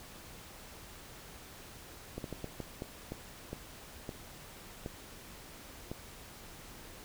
slowing click train, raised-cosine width 2 ms, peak -25 dBFS, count 11, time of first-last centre 2.18-5.915 s, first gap 62 ms, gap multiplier 1.37, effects pink hiss -51 dBFS RMS until 7.04 s

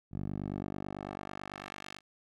10% pulse tone with band-pass filter sweep, 49.05 Hz, G1, 2 cents sharp, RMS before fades -40 dBFS, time 0.11-2.01 s, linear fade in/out 50 ms, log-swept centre 130 to 3200 Hz, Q 0.73, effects none

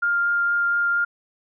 sine tone with vibrato, 1402 Hz, F6, 6 cents sharp, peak -18 dBFS, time 0.02-1.05 s, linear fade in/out 10 ms, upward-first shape triangle, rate 4.3 Hz, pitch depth 9 cents each way, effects none

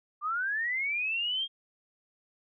sine linear sweep, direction up, 1164 to 3244 Hz, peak -28 dBFS, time 0.21-1.48 s, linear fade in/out 50 ms, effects none

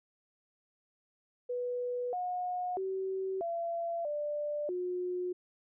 sine tone with pitch steps, 491.7 / 723 / 381.5 / 678 / 591 / 360.5 Hz, B4 / F#5 / G4 / E5 / D5 / F#4, -8 / -40 / -47 / +49 / +11 / -45 cents, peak -32 dBFS, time 1.49-5.33 s, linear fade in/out 10 ms, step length 640 ms, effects none

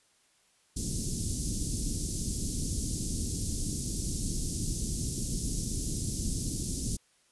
pink band-stop noise, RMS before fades -32 dBFS, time 0.76-6.97 s, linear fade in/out 10 ms, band 300 to 5500 Hz, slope 24 dB/octave, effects white hiss -67 dBFS RMS until 7.31 s + resampled to 24000 Hz

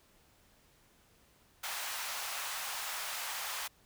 pink high-pass noise, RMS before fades -39 dBFS, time 1.63-3.68 s, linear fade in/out 10 ms, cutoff 780 Hz, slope 24 dB/octave, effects pink hiss -66 dBFS RMS until 3.85 s

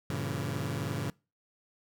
sawtooth chord, G diminished seventh, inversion none, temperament just, 98 / 117.6 / 141.12 / 169.34 Hz, G2 / Bb2 / Db3 / Fb3, 0 / +16 / +31 / +47 cents, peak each -34 / -34 / -31 / -36 dBFS, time 0.1-1.1 s, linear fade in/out 0 ms, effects noise-tail reverb RT60 0.3 s tail -24 dB re dry

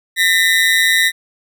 30% pulse ring-modulated tone, 1905 Hz, A#6, 37 cents sharp, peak -5 dBFS, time 0.16-1.12 s, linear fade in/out 50 ms, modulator 89.8 Hz, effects none

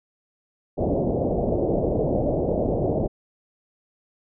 white low-pass noise, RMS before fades -23 dBFS, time 0.77-3.08 s, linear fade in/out 20 ms, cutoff 660 Hz, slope 48 dB/octave, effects none

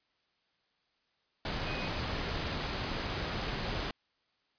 sine tone in noise, 2500 Hz, D#7, 8 cents sharp, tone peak -42 dBFS, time 1.66-1.88 s, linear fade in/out 2 ms, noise pink, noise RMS -35 dBFS, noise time 1.45-3.91 s, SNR -10 dB, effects white hiss -75 dBFS RMS until 4.58 s + resampled to 11025 Hz

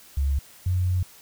sine tone pair in turn, 69.3 / 90.89 Hz, C#2 / F#2, 0 / -30 cents, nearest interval perfect fourth, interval 470 cents, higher second, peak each -20 dBFS, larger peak neither, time 0.17-0.39 / 0.66-1.03 s, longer second, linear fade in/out 5 ms, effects white hiss -50 dBFS RMS until 1.21 s

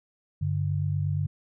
sine tone pair together, 97.07 / 145.6 Hz, G2 / D3, -16 / -15 cents, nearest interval perfect fifth, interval 701 cents, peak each -27 dBFS, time 0.41-1.27 s, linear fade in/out 10 ms, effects none

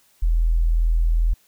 sine tone, 41.2 Hz, E1, in tune, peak -15 dBFS, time 0.22-1.34 s, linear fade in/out 10 ms, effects white hiss -59 dBFS RMS until 1.47 s

